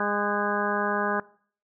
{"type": "harmonic tone with a mistuned harmonic", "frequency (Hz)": 205, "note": "G#3", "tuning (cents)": -22, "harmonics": [1, 2, 3, 4, 5, 6, 7, 8], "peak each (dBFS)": [-32, -32, -32, -32, -32, -32, -32, -32], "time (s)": [0, 1.2], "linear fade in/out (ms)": 2, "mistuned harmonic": 7, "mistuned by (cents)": 64, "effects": ["noise-tail reverb RT60 0.5 s tail -21 dB re dry"]}